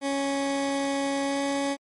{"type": "tone with pitch glide", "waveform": "20% pulse", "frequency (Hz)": [277.2, 279], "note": ["C#4", "C#4"], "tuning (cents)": [0, 11], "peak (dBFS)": -20, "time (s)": [0.01, 1.77], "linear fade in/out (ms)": 50, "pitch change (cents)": 11, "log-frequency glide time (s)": [1.24, 1.41], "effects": ["MP3 48 kbps"]}